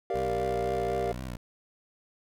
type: chord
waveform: triangle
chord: G minor seventh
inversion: none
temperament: equal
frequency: 392 / 466.2 / 587.3 / 698.5 Hz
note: G4 / Bb4 / D5 / F5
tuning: 0 / 0 / 0 / 0 cents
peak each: -30 / -31 / -34 / -30 dBFS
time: 0.1-1.12 s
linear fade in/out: 2 ms
type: tone with vibrato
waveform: 15% pulse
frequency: 61.74 Hz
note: B1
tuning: in tune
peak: -29 dBFS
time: 0.14-1.37 s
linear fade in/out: 5 ms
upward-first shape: sine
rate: 3.9 Hz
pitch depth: 100 cents each way
effects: none